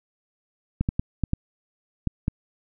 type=clicks; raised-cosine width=5 ms; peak=-10 dBFS; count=7; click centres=0.81 / 0.889 / 0.995 / 1.237 / 1.334 / 2.073 / 2.281 s; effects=none